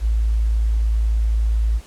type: tone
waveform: sine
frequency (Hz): 55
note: A1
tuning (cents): 0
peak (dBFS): -15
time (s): 0-1.81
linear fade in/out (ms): 50
effects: pink hiss -46 dBFS RMS until 1.86 s + low-pass 11000 Hz 12 dB/octave